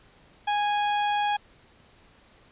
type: tone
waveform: 40% pulse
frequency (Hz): 827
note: G#5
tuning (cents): -8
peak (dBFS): -22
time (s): 0.47-1.37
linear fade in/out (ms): 10
effects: pink hiss -57 dBFS RMS until 2.51 s + resampled to 8000 Hz